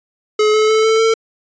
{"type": "tone with pitch steps", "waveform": "square", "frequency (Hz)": [426.4, 431.9, 437.4, 443, 448.6], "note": ["G#4", "A4", "A4", "A4", "A4"], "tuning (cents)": [46, -32, -10, 12, 34], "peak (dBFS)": -11, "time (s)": [0.39, 1.14], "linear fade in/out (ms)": 5, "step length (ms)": 150, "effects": ["resampled to 16000 Hz"]}